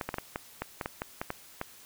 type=clicks; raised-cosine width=0.5 ms; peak=-17 dBFS; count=12; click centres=0.012 / 0.09 / 0.142 / 0.184 / 0.359 / 0.62 / 0.812 / 0.859 / 1.019 / 1.215 / 1.304 / 1.614 s; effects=white hiss -53 dBFS RMS until 1.85 s